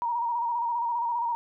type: tone with vibrato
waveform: sine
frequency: 944 Hz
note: A#5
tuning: 22 cents sharp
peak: -25 dBFS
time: 0.02-1.35 s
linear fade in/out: 0 ms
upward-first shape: square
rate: 15 Hz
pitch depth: 36 cents each way
effects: none